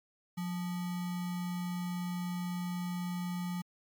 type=tone with sample-and-hold; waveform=sine; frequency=178.1 Hz; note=F3; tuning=34 cents sharp; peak=-33 dBFS; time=0.37-3.62 s; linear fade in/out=10 ms; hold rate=1050 Hz; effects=MP3 96 kbps

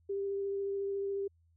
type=tone with vibrato; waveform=sine; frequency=396.2 Hz; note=G4; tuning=18 cents sharp; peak=-32 dBFS; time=0.09-1.28 s; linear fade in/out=10 ms; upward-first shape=triangle; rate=14 Hz; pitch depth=13 cents each way; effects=added 83 Hz sine -65 dBFS peak until 1.56 s

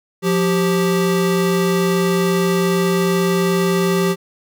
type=tone pair together; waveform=square; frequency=176.36 / 390.7 Hz; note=F3 / G4; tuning=+17 / -6 cents; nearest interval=octave + major second; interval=1377 cents; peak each=-18 / -18 dBFS; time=0.22-4.16 s; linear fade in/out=50 ms; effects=none

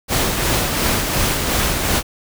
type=noise with tremolo; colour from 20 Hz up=pink; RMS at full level=-17 dBFS; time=0.08-2.03 s; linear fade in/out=50 ms; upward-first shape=sine; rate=2.8 Hz; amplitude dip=35%; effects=none

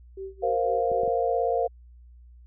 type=tone with tremolo; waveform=sine; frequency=385.9 Hz; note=G4; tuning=27 cents flat; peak=-32 dBFS; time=0.17-1.09 s; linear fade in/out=5 ms; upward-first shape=sine; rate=4 Hz; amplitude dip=95%
type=chord; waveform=sine; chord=Bb suspended second; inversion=none; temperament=equal; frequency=466.2 / 523.3 / 698.5 Hz; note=Bb4 / C5 / F5; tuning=0 / 0 / 0 cents; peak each=-26 / -27 / -26 dBFS; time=0.42-1.68 s; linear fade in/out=20 ms
type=clicks; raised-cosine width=3 ms; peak=-27 dBFS; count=3; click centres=0.917 / 1.034 / 1.078 s
effects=added 60 Hz sine -47 dBFS peak until 2.46 s

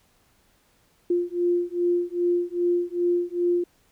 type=beating tone pair; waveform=sine; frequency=349.2 / 351.7 Hz; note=F4 / F4; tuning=0 / +12 cents; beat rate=2.5 Hz; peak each=-24 dBFS; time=1.1-3.64 s; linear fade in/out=5 ms; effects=pink hiss -63 dBFS RMS until 3.91 s

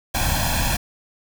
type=noise with comb filter; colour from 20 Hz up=pink; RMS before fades=-21 dBFS; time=0.14-0.77 s; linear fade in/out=10 ms; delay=1.2 ms; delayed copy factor=+1; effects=none

